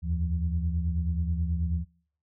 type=tone cluster; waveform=sine; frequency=77.8 / 87.1 / 169.8 Hz; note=D#2 / F2 / F3; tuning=0 / -4 / -48 cents; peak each=-26 / -32 / -32 dBFS; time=0.02-1.85 s; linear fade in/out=50 ms; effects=noise-tail reverb RT60 0.6 s tail -25 dB re dry + tanh soft clip ceiling -16 dBFS